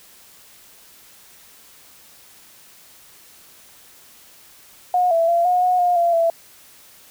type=tone with pitch steps; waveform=sine; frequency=722 / 664 / 684 / 722 / 728 / 711 / 686 / 667 Hz; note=F#5 / E5 / F5 / F#5 / F#5 / F5 / F5 / E5; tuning=-43 / +12 / -36 / -43 / -28 / +31 / -31 / +20 cents; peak=-14 dBFS; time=4.94-6.3 s; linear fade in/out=2 ms; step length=170 ms; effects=white hiss -48 dBFS RMS until 7.1 s